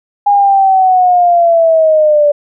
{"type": "linear sweep", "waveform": "sine", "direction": "down", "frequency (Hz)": [819, 580], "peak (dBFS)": -5, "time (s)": [0.26, 2.32], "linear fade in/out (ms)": 10, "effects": []}